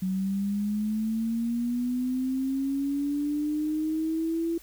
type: linear sweep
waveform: sine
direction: up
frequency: 185.6 to 336 Hz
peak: -25 dBFS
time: 0.02-4.58 s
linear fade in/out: 5 ms
effects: added 50 Hz sine -54 dBFS peak until 4.62 s + white hiss -53 dBFS RMS until 4.62 s